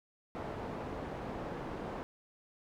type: low-pass noise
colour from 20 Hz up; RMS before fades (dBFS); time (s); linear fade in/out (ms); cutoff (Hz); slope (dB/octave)
white; -41; 0.35-2.03; 0; 700; 12
effects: none